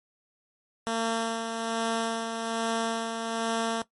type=tone with tremolo; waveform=10% pulse; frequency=227.4 Hz; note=A#3; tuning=43 cents flat; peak=-17 dBFS; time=0.87-3.82 s; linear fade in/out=0 ms; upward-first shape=sine; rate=1.2 Hz; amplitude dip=45%; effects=noise-tail reverb RT60 0.1 s tail -17 dB re dry + MP3 48 kbps